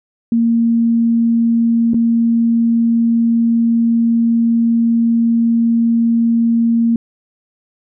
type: tone with dropouts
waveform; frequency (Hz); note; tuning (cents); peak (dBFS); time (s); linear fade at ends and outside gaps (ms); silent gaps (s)
sine; 231.3; A#3; -13; -10; 0.32-6.96; 2; 1.935-1.943
effects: none